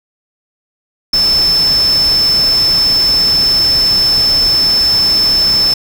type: tone in noise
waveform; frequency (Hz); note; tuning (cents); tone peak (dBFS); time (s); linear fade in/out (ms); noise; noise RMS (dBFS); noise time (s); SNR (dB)
sine; 5274; E8; 0; -8; 1.13-5.74; 5; pink; -23; 1.13-5.74; +12
effects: none